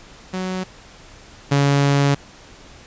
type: tone pair in turn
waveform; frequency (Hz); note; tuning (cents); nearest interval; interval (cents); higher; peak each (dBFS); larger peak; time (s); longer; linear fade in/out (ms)
sawtooth; 185.7 / 141.1; F#3 / C#3; +7 / +31; perfect fourth; 476; first; -19 / -10; second; 0.33-0.64 / 1.51-2.15; second; 10
effects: pink hiss -44 dBFS RMS until 2.86 s + resampled to 16000 Hz